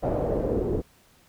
pink noise with low-pass filter sweep, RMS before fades -26 dBFS, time 0.02-0.82 s, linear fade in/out 20 ms, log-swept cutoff 640 to 380 Hz, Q 3.7, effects pink hiss -59 dBFS RMS until 1.28 s

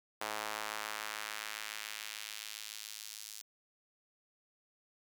sawtooth tone with high-pass filter sweep, 107 Hz, A2, 48 cents flat, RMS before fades -43 dBFS, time 0.21-3.42 s, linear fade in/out 5 ms, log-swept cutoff 780 to 5500 Hz, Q 0.97, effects none

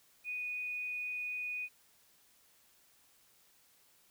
sine tone, 2476 Hz, D#7, 9 cents flat, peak -36 dBFS, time 0.24-1.69 s, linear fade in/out 50 ms, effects white hiss -67 dBFS RMS until 4.1 s

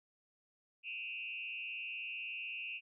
sine tone with frequency modulation, 2637 Hz, E7, in tune, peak -40 dBFS, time 0.83-2.81 s, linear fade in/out 50 ms, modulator 116 Hz, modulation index 1.6, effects none

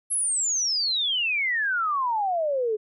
sine exponential sweep, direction down, 11190 to 415.3 Hz, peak -22 dBFS, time 0.1-2.77 s, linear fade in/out 20 ms, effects none

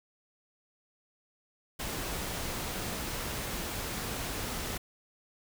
pink noise, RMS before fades -36 dBFS, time 1.79-4.78 s, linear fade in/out 10 ms, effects none

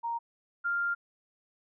sine tone pair in turn, 932.3 / 1396.9 Hz, A#5 / F6, 0 / 0 cents, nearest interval perfect fifth, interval 700 cents, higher second, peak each -30 / -27 dBFS, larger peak second, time 0.03-0.19 / 0.64-0.95 s, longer second, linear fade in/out 20 ms, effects none

